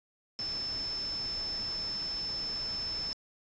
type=tone in noise; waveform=sine; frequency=5274 Hz; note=E8; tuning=in tune; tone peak=-33 dBFS; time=0.39-3.13 s; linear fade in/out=0 ms; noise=pink; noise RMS=-45 dBFS; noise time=0.39-3.13 s; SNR=+9 dB; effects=resampled to 16000 Hz